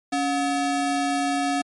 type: ring-modulated tone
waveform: square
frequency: 500 Hz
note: B4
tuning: 21 cents sharp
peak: -19 dBFS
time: 0.12-1.62 s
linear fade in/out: 10 ms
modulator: 221 Hz
effects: MP3 48 kbps